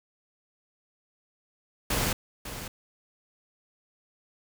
pink noise with echo, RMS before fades -27 dBFS, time 1.9-2.13 s, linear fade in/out 5 ms, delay 550 ms, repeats 1, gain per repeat -11 dB, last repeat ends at 2.68 s, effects none

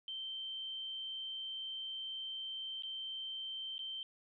sine tone with dropouts, 3119 Hz, G7, 9 cents flat, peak -40 dBFS, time 0.08-4.03 s, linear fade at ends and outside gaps 1 ms, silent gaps 2.823-2.834 / 3.781-3.791 s, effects none

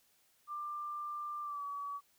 sine tone with pitch glide, 1188 to 1138.9 Hz, D6 to C#6, +20 to +46 cents, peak -38 dBFS, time 0.47-2.01 s, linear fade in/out 50 ms, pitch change -74 cents, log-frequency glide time 1.42-1.64 s, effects white hiss -71 dBFS RMS until 2.18 s

